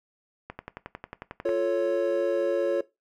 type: click train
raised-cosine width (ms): 0.5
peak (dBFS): -21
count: 12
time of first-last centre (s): 0.5-1.491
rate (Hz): 11.1
type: chord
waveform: triangle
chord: F augmented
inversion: none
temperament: equal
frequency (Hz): 349.2 / 440 / 554.4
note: F4 / A4 / C#5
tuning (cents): 0 / 0 / 0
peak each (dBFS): -26 / -27 / -23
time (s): 1.45-2.81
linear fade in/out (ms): 5
effects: noise-tail reverb RT60 0.2 s tail -18 dB re dry